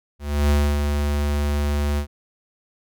square tone with ADSR envelope, 72.8 Hz, D2, 15 cents flat, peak -15 dBFS, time 0.19-2.07 s, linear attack 310 ms, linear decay 270 ms, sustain -5 dB, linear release 89 ms, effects none

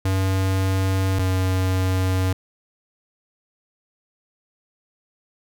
square tone pair in turn, 95.2 / 93.4 Hz, F#2 / F#2, +50 / +17 cents, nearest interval unison, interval 33 cents, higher first, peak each -19 dBFS, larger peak neither, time 0.05-1.19 / 1.19-2.33 s, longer neither, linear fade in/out 5 ms, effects none

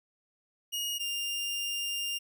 sawtooth tone pair in turn, 2873 / 2801 Hz, F7 / F7, +48 / +4 cents, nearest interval unison, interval 44 cents, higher first, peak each -28 dBFS, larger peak neither, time 0.72-0.99 / 0.99-2.19 s, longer second, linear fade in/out 20 ms, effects none

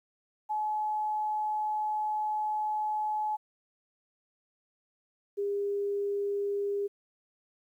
sine tone pair in turn, 853 / 403.5 Hz, G#5 / G#4, +46 / -50 cents, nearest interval octave + minor second, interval 1296 cents, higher first, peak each -28 dBFS, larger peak neither, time 0.49-3.37 / 5.37-6.88 s, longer first, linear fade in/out 20 ms, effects 11-bit

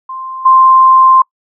sine tone with level steps, 1047 Hz, C6, 1 cent sharp, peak -21 / -3 dBFS, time 0.09-1.22 s, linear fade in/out 5 ms, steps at 0.45 s, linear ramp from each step 10 ms, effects noise-tail reverb RT60 0.1 s tail -26 dB re dry

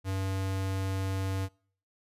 square tone, 95.9 Hz, G2, 37 cents flat, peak -30 dBFS, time 0.04-1.49 s, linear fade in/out 50 ms, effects noise-tail reverb RT60 0.5 s tail -25 dB re dry + resampled to 32000 Hz

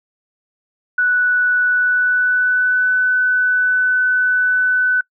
sine tone with pitch glide, 1480 to 1499.8 Hz, F#6 to F#6, 0 to +23 cents, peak -12 dBFS, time 0.98-5.01 s, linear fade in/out 5 ms, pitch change +23 cents, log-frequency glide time 1.66-2.85 s, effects noise-tail reverb RT60 0.1 s tail -25 dB re dry

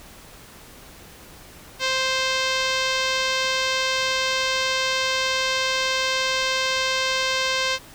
5% pulse tone with low-pass filter, 523.3 Hz, C5, in tune, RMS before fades -23 dBFS, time 1.79-7.79 s, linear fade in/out 50 ms, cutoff 5100 Hz, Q 0.78, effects pink hiss -45 dBFS RMS until 7.94 s

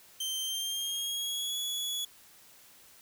sawtooth tone with pitch glide, 3124 to 3387 Hz, G7 to G#7, -7 to +33 cents, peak -29 dBFS, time 0.2-2.05 s, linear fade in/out 5 ms, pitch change +140 cents, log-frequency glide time 0.4-1.58 s, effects white hiss -57 dBFS RMS until 3.01 s

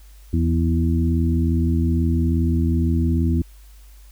harmonic tone with a mistuned harmonic, 82.41 Hz, E2, in tune, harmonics 1 / 2 / 3 / 4, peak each -18 / -24 / -23 / -27 dBFS, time 0.33-3.42 s, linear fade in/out 5 ms, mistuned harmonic 2, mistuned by +36 cents, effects added 50 Hz sine -42 dBFS peak until 4.11 s + white hiss -55 dBFS RMS until 4.11 s

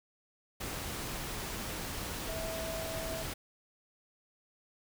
sine tone in noise, 651 Hz, E5, 22 cents flat, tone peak -39 dBFS, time 2.28-3.23 s, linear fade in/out 10 ms, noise pink, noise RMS -39 dBFS, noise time 0.6-3.34 s, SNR -3 dB, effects none

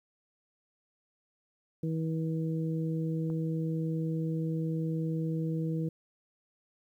harmonic tone, 160.9 Hz, E3, 42 cents flat, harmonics 1 / 2 / 3, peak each -30 / -36 / -40 dBFS, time 1.83-5.89 s, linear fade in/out 5 ms
click, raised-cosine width 1 ms, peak -34 dBFS, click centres 3.301 s
effects 11-bit

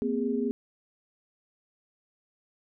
sine tone cluster, 232.4 / 256.9 / 410.5 Hz, A#3 / C4 / G#4, -5 / -32 / -20 cents, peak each -30 dBFS, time 0.02-0.51 s, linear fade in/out 0 ms, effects none

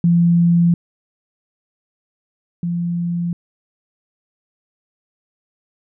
sine tone pair in turn, 171.2 / 172.39 Hz, F3 / F3, -34 / -22 cents, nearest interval unison, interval 12 cents, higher second, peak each -10 / -18 dBFS, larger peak first, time 0.04-0.74 / 2.63-3.33 s, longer neither, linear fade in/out 2 ms, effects none

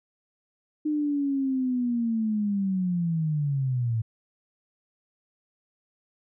sine linear sweep, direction down, 305.4 to 109.8 Hz, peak -23 dBFS, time 0.85-4.02 s, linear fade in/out 10 ms, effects none

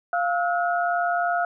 sine tone cluster, 698 / 1298 / 1441 Hz, F5 / E6 / F#6, -1 / -27 / -46 cents, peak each -22 / -30 / -27 dBFS, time 0.13-1.45 s, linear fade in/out 2 ms, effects none

